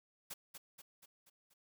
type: noise with echo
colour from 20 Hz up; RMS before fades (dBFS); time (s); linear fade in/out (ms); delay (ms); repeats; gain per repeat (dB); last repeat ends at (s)
white; -45; 0.3-0.34; 10; 240; 5; -5; 1.54
effects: none